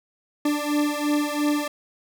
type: beating tone pair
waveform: 40% pulse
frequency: 293.7 / 296.6 Hz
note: D4 / D4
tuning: 0 / +17 cents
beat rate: 2.9 Hz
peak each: -23 / -24 dBFS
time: 0.45-1.68 s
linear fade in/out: 5 ms
effects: none

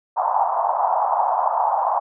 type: band-pass noise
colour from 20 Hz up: white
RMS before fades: -20 dBFS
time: 0.16-2 s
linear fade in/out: 20 ms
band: 700 to 980 Hz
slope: 48 dB/octave
effects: none

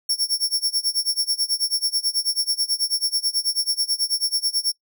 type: tone with tremolo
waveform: sawtooth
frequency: 5470 Hz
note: F8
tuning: 37 cents flat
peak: -15 dBFS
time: 0.09-4.72 s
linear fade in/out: 5 ms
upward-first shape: sine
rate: 9.2 Hz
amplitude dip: 95%
effects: noise-tail reverb RT60 0.1 s tail -21 dB re dry

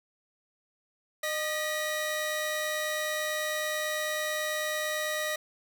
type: tone pair together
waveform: sawtooth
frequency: 612 / 1925.1 Hz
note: D#5 / B6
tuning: -29 / -45 cents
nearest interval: octave + minor sixth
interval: 1984 cents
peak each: -28 / -29 dBFS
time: 1.23-5.36 s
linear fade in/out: 5 ms
effects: none

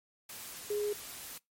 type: tone in noise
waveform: sine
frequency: 415.2 Hz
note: G#4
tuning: in tune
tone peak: -30 dBFS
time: 0.7-0.93 s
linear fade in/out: 5 ms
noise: white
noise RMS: -45 dBFS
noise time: 0.29-1.38 s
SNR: +12 dB
effects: noise-tail reverb RT60 0.2 s tail -25 dB re dry + MP3 64 kbps

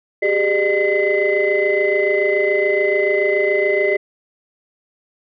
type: tone cluster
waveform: sine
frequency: 386 / 413 / 604 / 2037 Hz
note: G4 / G#4 / D5 / C7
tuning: -27 / -10 / +48 / -47 cents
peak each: -19 dBFS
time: 0.22-3.97 s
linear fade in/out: 10 ms
effects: tanh soft clip ceiling -6 dBFS

